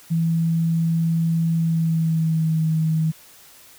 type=tone with pitch glide; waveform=sine; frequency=164.81 to 159.1 Hz; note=E3 to D#3; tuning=0 to +39 cents; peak=-17 dBFS; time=0.1-3.12 s; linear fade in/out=20 ms; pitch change=-61 cents; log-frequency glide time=1.55-2.64 s; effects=white hiss -48 dBFS RMS until 3.78 s